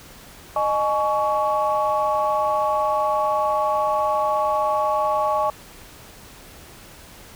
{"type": "tone cluster", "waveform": "sine", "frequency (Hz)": [614, 844, 1121], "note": ["D#5", "G#5", "C#6"], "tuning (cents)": [-23, 28, 19], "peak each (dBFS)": -22, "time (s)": [0.56, 5.5], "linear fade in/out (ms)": 2, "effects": ["tanh soft clip ceiling -10 dBFS", "pink hiss -44 dBFS RMS until 7.35 s"]}